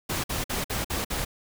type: noise bursts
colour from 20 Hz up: pink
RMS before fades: -29 dBFS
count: 6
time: 0.09-1.25 s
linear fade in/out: 10 ms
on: 150 ms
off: 52 ms
effects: none